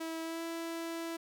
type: tone with pitch glide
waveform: sawtooth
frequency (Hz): 325.4 to 331.7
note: E4 to E4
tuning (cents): -22 to +11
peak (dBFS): -33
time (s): 0-1.17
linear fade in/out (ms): 10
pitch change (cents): +33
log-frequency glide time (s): 0.22-0.42
effects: none